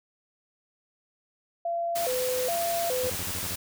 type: tone with vibrato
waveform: sine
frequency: 587.3 Hz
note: D5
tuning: in tune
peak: -26 dBFS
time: 1.65-3.1 s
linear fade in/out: 5 ms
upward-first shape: square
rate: 1.2 Hz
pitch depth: 260 cents each way
type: noise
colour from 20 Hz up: white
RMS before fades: -33 dBFS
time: 1.95-3.56 s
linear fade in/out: 10 ms
type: tone bursts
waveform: sawtooth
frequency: 90.9 Hz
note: F#2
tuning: 30 cents flat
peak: -31 dBFS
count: 7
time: 3.03-3.55 s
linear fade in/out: 5 ms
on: 46 ms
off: 33 ms
effects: none